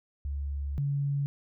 sine tone pair in turn, 70.6 / 141.2 Hz, C#2 / C#3, +32 / +32 cents, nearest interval octave, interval 1200 cents, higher second, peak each -30 / -26 dBFS, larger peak second, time 0.25-0.78 / 0.78-1.26 s, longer first, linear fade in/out 0 ms, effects none

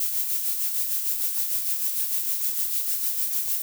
violet noise with tremolo, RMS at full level -24 dBFS, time 0-3.62 s, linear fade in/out 2 ms, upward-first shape sine, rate 6.6 Hz, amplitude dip 45%, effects none

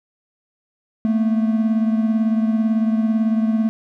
triangle beating tone pair, 220 / 238 Hz, A3 / A#3, 0 / +36 cents, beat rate 18 Hz, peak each -14 / -22 dBFS, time 1.05-3.69 s, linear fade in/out 0 ms, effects none

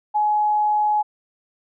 sine tone, 843 Hz, G#5, 26 cents sharp, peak -16 dBFS, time 0.14-1.03 s, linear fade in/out 20 ms, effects none

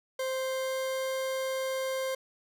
40% pulse tone with pitch glide, 523.3 to 526.6 Hz, C5 to C5, 0 to +11 cents, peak -29 dBFS, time 0.19-2.15 s, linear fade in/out 5 ms, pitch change +11 cents, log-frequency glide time 0.35-1.13 s, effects none

